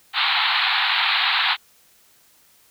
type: band-pass noise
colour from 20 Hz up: white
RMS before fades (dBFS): -20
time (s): 0.13-1.57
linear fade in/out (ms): 50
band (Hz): 750 to 4200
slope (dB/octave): 96
effects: white hiss -56 dBFS RMS until 2.7 s